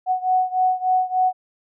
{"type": "beating tone pair", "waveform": "sine", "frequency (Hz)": [740, 743.4], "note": ["F#5", "F#5"], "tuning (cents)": [0, 8], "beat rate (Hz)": 3.4, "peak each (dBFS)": [-19, -21], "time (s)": [0.06, 1.33], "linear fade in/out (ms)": 50, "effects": []}